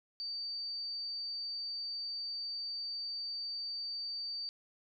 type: tone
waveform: sine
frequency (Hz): 4614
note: D8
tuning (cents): -31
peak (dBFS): -37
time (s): 0.2-4.49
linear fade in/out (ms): 0
effects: 13-bit